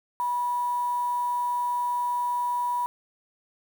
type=tone with quantisation; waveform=sine; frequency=975 Hz; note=B5; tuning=23 cents flat; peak=-24 dBFS; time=0.2-2.86 s; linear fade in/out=0 ms; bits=7; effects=none